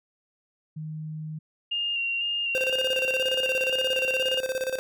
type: tone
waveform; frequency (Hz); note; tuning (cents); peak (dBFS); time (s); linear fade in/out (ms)
sine; 155.56; D#3; 0; -32; 0.76-1.39; 10
type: tone with vibrato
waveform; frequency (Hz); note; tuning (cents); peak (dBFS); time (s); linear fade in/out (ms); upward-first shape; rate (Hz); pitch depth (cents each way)
sine; 2791; F7; -2; -25; 1.71-4.4; 10; square; 2; 20
type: tone with tremolo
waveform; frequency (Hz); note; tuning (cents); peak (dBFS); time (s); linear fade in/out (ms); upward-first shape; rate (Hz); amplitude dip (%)
square; 520; C5; -11; -25; 2.55-4.79; 0; square; 17; 70
effects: none